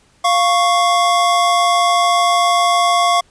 square tone pair together, 698.4 / 1108.7 Hz, F5 / C#6, 0 / 0 cents, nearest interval minor sixth, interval 800 cents, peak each -15 dBFS, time 0.24-3.21 s, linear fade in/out 10 ms, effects pink hiss -54 dBFS RMS until 3.3 s + resampled to 22050 Hz

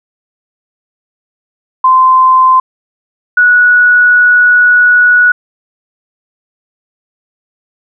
sine tone pair in turn, 1035 / 1466.5 Hz, C6 / F#6, -19 / -16 cents, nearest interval tritone, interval 603 cents, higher second, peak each -3 dBFS, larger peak neither, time 1.84-2.6 / 3.37-5.32 s, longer second, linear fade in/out 5 ms, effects none

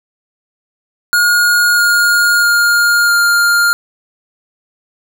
square tone with pitch steps, 1434 / 1424.1 / 1414.3 / 1404.5 Hz, F6 / F6 / F6 / F6, +45 / +33 / +21 / +9 cents, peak -9 dBFS, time 1.13-3.73 s, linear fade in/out 0 ms, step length 650 ms, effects none

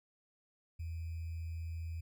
sine tone with sample-and-hold, 82.41 Hz, E2, in tune, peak -38 dBFS, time 0.79-2.01 s, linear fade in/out 10 ms, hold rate 2450 Hz, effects none

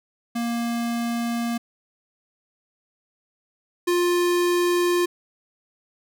square tone pair in turn, 234.7 / 351.7 Hz, A#3 / F4, +12 / +12 cents, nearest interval perfect fifth, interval 700 cents, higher second, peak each -24 / -19 dBFS, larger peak second, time 0.35-1.58 / 3.87-5.06 s, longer first, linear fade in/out 10 ms, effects none

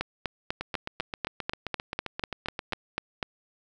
two click trains, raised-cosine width 0.3 ms, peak -12 / -16 dBFS, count 14 / 17, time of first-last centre 0.01-3.228 / 0.61-2.724 s, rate 4.04 / 7.57 Hz, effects none

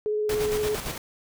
sine tone with vibrato, 423.8 Hz, G#4, 35 cents sharp, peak -23 dBFS, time 0.06-0.75 s, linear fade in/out 0 ms, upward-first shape sine, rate 17 Hz, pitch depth 14 cents each way
pink noise with tremolo, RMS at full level -31 dBFS, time 0.29-0.98 s, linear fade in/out 5 ms, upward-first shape square, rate 8.8 Hz, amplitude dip 45%
effects none

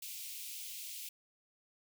white high-pass noise, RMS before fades -45 dBFS, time 0.02-1.09 s, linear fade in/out 5 ms, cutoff 2300 Hz, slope 48 dB/octave, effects none

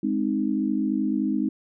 sine chord, Ab major, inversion none, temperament equal, 207.7 / 261.6 / 311.1 Hz, Ab3 / C4 / Eb4, 0 / 0 / 0 cents, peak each -26 dBFS, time 0.03-1.49 s, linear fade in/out 5 ms, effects none

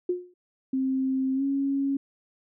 sine tone with exponential decay, 358.3 Hz, F4, 44 cents sharp, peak -20 dBFS, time 0.09-0.34 s, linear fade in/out 5 ms, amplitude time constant 54 ms
sine tone with pitch glide, 263.9 to 275.7 Hz, C4 to C#4, +15 to -9 cents, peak -23 dBFS, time 0.73-1.97 s, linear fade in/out 5 ms, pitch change +76 cents, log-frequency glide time 1.35-1.43 s
effects none

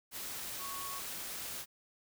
sine tone in noise, 1108.7 Hz, C#6, in tune, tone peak -43 dBFS, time 0.58-1.02 s, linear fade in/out 50 ms, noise white, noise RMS -42 dBFS, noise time 0.11-1.66 s, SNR -4 dB, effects none

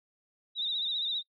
sine tone with vibrato, 3750 Hz, A#7, 10 cents sharp, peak -29 dBFS, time 0.55-1.23 s, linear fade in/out 50 ms, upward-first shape sine, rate 15 Hz, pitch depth 76 cents each way, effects noise-tail reverb RT60 0.1 s tail -25 dB re dry

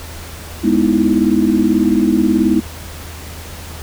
sine chord, E major seventh, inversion first, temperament equal, 207.7 / 246.9 / 311.1 / 329.6 Hz, G#3 / B3 / D#4 / E4, 0 / 0 / 0 / 0 cents, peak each -16 dBFS, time 0.63-2.61 s, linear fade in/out 20 ms, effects added 80 Hz sine -31 dBFS peak until 3.82 s + pink hiss -33 dBFS RMS until 3.82 s

